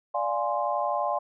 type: chord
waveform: sine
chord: D half-diminished seventh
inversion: none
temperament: equal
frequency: 587.3 / 698.5 / 830.6 / 1046.5 Hz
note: D5 / F5 / Ab5 / C6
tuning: 0 / 0 / 0 / 0 cents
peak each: -30 dBFS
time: 0.14-1.19 s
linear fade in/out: 10 ms
effects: none